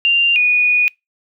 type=tone pair in turn; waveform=sine; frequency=2784 / 2464 Hz; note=F7 / D#7; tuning=-6 / -17 cents; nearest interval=major second; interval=211 cents; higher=first; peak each=-10 dBFS; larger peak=neither; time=0.05-0.36 / 0.36-0.88 s; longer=second; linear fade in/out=0 ms; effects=noise-tail reverb RT60 0.2 s tail -26 dB re dry